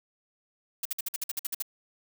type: noise bursts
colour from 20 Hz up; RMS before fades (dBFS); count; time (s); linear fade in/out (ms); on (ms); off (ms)
blue; -31; 11; 0.83-1.624; 5; 24; 53
effects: none